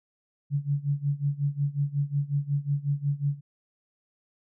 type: tone with tremolo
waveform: sine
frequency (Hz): 142.8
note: D3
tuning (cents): -48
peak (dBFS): -21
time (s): 0.5-3.41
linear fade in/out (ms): 50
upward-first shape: sine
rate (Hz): 5.5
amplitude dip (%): 90
effects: none